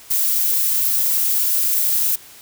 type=noise; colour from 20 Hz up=violet; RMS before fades=-18 dBFS; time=0.1-2.16 s; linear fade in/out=10 ms; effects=white hiss -43 dBFS RMS until 2.41 s